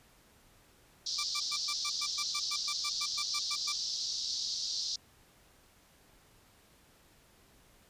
white band-pass noise, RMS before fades -36 dBFS, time 1.06-4.96 s, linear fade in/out 5 ms, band 4000 to 5600 Hz, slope 48 dB/octave
10% pulse tone bursts, 1174.7 Hz, D6, in tune, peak -26 dBFS, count 16, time 1.18-3.726 s, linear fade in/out 10 ms, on 56 ms, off 110 ms
effects pink hiss -63 dBFS RMS until 7.89 s + resampled to 32000 Hz

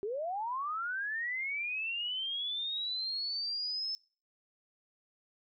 sine linear sweep, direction up, 384.6 to 5274 Hz, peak -33 dBFS, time 0.03-3.95 s, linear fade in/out 0 ms, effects noise-tail reverb RT60 0.4 s tail -24 dB re dry

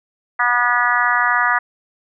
harmonic tone, 243.1 Hz, B3, 27 cents flat, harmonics 3 / 4 / 5 / 6 / 7 / 8, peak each -24 / -21 / -19 / -21 / -20 / -21 dBFS, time 0.39-1.59 s, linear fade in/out 10 ms, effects none

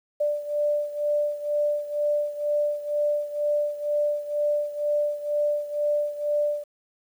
sine beating tone pair, 589 / 591.1 Hz, D5 / D5, +5 / +11 cents, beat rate 2.1 Hz, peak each -24 / -28 dBFS, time 0.2-6.64 s, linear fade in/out 10 ms, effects 9-bit

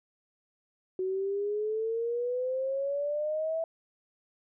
sine exponential sweep, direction up, 370 to 659.3 Hz, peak -28 dBFS, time 0.99-3.64 s, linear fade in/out 2 ms, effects none

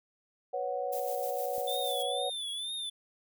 sine chord, B suspended second, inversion none, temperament just, 493.9 / 555.6 / 740.8 Hz, B4 / C#5 / F#5, 0 / +4 / +2 cents, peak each -36 / -35 / -35 dBFS, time 0.53-2.3 s, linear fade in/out 10 ms
violet noise with tremolo, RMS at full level -41 dBFS, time 0.92-2.03 s, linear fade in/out 10 ms, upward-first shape square, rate 6.5 Hz, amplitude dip 40%
click, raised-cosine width 2 ms, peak -38 dBFS, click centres 1.581 s
square tone with vibrato, 3520 Hz, A7, in tune, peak -35 dBFS, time 1.67-2.9 s, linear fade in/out 10 ms, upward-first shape triangle, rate 2.1 Hz, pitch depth 100 cents each way
effects none

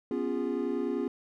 triangle chord, C# dominant seventh, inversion third, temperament equal with one note detuned, 246.9 / 277.2 / 349.2 / 409.8 Hz, B3 / C#4 / E#4 / G#4, 0 / 0 / 0 / -23 cents, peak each -32 dBFS, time 0.11-1.08 s, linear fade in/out 2 ms, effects none

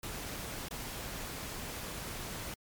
pink noise with dropouts, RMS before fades -41 dBFS, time 0.03-2.54 s, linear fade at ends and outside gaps 2 ms, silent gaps 0.685-0.709 s, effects MP3 96 kbps

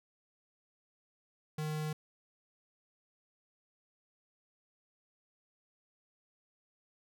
square tone, 153.7 Hz, D#3, 21 cents flat, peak -35 dBFS, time 1.58-1.93 s, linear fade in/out 5 ms, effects none

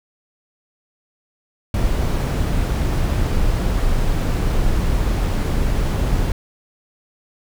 brown noise, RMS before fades -18 dBFS, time 1.74-6.32 s, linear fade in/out 2 ms, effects none

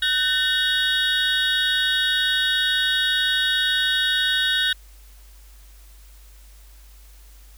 triangle tone cluster, 1514 / 1812 / 2898 / 3349 / 3744 Hz, F#6 / A#6 / F#7 / G#7 / A#7, +39 / -50 / -37 / +14 / +7 cents, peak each -22 / -26 / -29 / -24 / -21 dBFS, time 0.02-4.73 s, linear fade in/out 5 ms, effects added 50 Hz sine -44 dBFS peak until 7.57 s + white hiss -54 dBFS RMS until 7.57 s

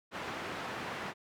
white band-pass noise, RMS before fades -40 dBFS, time 0.11-1.14 s, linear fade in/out 50 ms, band 100 to 1700 Hz, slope 12 dB/octave, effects none

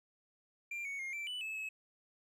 triangle tone with pitch steps, 2378 / 2225 / 2133 / 2338 / 2979 / 2604 / 2580 Hz, D7 / C#7 / C7 / D7 / F#7 / E7 / E7, +21 / +6 / +33 / -8 / +11 / -22 / -38 cents, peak -37 dBFS, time 0.71-1.69 s, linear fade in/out 5 ms, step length 140 ms, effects none

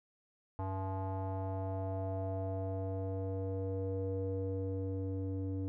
square tone with low-pass filter sweep, 95.6 Hz, G2, 43 cents flat, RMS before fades -37 dBFS, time 0.59-5.68 s, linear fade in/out 0 ms, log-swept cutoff 900 to 370 Hz, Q 4.6, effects none

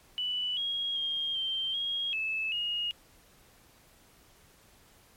sine tone with pitch steps, 2970 / 3283 / 3228 / 3142 / 3272 / 2612 / 2867 Hz, F#7 / G#7 / G#7 / G7 / G#7 / E7 / F7, +6 / -21 / -50 / +3 / -26 / -17 / +45 cents, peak -29 dBFS, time 0.18-2.91 s, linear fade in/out 0 ms, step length 390 ms, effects pink hiss -60 dBFS RMS until 5.16 s + MP3 64 kbps

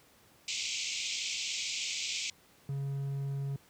pink band-pass noise, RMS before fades -36 dBFS, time 0.48-2.3 s, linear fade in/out 2 ms, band 2200 to 7700 Hz, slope 96 dB/octave
triangle tone, 138.59 Hz, C#3, in tune, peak -30 dBFS, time 2.69-3.56 s, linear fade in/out 2 ms
effects pink hiss -62 dBFS RMS until 3.69 s + high-pass 80 Hz 12 dB/octave

